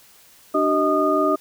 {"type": "tone cluster", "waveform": "sine", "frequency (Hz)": [295.2, 380.9, 629, 1227], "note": ["D4", "G4", "D#5", "D#6"], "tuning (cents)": [9, -50, 19, -25], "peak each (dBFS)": [-22, -23, -21, -21], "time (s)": [0.54, 1.36], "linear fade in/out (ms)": 10, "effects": ["white hiss -51 dBFS RMS until 1.4 s"]}